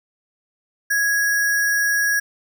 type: tone with sample-and-hold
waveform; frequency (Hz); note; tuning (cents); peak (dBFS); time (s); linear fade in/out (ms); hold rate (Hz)
sine; 1661.2; G#6; 0; -16; 0.9-2.2; 10; 7350
effects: none